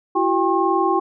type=tone cluster; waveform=sine; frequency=336.2 / 377 / 798 / 1078 Hz; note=E4 / F#4 / G5 / C#6; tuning=+34 / +32 / +31 / -49 cents; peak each=-21 dBFS; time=0.15-1 s; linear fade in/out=10 ms; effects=none